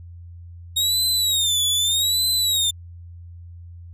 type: tone with vibrato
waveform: sawtooth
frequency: 3729 Hz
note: A#7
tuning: in tune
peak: -15 dBFS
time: 0.76-2.71 s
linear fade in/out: 10 ms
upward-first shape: sine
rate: 0.82 Hz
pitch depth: 140 cents each way
effects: added 86 Hz sine -37 dBFS peak until 3.93 s + resampled to 32000 Hz